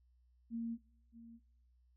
sine tone with echo, 230.7 Hz, A#3, 18 cents flat, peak -37 dBFS, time 0.5-0.78 s, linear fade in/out 50 ms, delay 620 ms, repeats 1, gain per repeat -15 dB, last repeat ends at 1.4 s, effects noise-tail reverb RT60 0.8 s tail -25 dB re dry + added 61 Hz sine -67 dBFS peak until 1.96 s

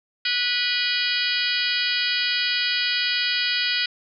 harmonic tone with a mistuned harmonic, 490.6 Hz, B4, 12 cents flat, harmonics 3 / 4 / 5 / 6 / 7 / 8 / 9 / 10, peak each -29 / -29 / -29 / -29 / -29 / -29 / -29 / -29 dBFS, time 0.25-3.86 s, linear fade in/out 5 ms, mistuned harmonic 7, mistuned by -89 cents, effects none

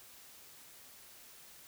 silence, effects white hiss -56 dBFS RMS until 1.67 s

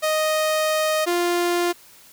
sawtooth tone pair in turn, 622.3 / 349.3 Hz, D#5 / F4, 0 / 0 cents, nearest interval minor seventh, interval 1000 cents, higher first, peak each -15 dBFS, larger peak neither, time 0.02-1.06 / 1.06-1.73 s, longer first, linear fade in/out 20 ms, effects white hiss -49 dBFS RMS until 2.12 s

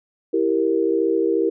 sine chord, E diminished, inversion none, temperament equal, 329.6 / 392 / 466.2 Hz, E4 / G4 / Bb4, 0 / 0 / 0 cents, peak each -21 dBFS, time 0.33-1.5 s, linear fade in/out 10 ms, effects none

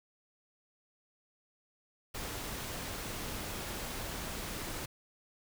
pink noise, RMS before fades -40 dBFS, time 2.14-4.86 s, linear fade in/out 10 ms, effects none

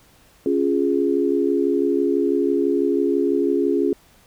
sine chord, Db major, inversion none, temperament equal, 277.2 / 349.2 / 415.3 Hz, Db4 / F4 / Ab4, 0 / 0 / 0 cents, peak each -21 dBFS, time 0.46-3.93 s, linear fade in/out 2 ms, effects pink hiss -54 dBFS RMS until 4.26 s

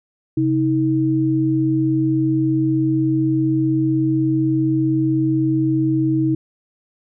sine tone pair together, 133.7 / 318 Hz, C3 / D#4, +38 / +38 cents, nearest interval octave + minor third, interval 1500 cents, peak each -20 / -16 dBFS, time 0.37-6.35 s, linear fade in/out 5 ms, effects none

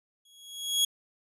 sawtooth tone with exponential growth, 3326 Hz, G#7, 2 cents sharp, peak -17 dBFS, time 0.25-0.85 s, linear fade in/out 5 ms, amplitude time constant 130 ms, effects resampled to 32000 Hz

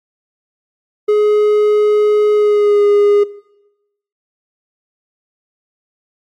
triangle tone with pitch glide, 420.3 to 410.2 Hz, G#4 to G#4, +21 to -21 cents, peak -6 dBFS, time 1.08-3.24 s, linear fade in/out 10 ms, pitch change -42 cents, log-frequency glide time 2.34-2.83 s, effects noise-tail reverb RT60 0.9 s tail -19 dB re dry + MP3 64 kbps

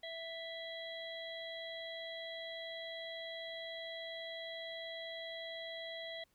harmonic tone, 659.3 Hz, E5, in tune, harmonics 1 / 3 / 5 / 6, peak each -46 / -48 / -48 / -52 dBFS, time 0.03-6.24 s, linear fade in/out 5 ms, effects pink hiss -75 dBFS RMS until 6.34 s

